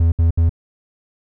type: tone bursts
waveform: triangle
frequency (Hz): 83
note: E2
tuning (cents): +12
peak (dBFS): -9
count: 3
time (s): 0-0.494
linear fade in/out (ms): 5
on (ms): 120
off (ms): 67
effects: none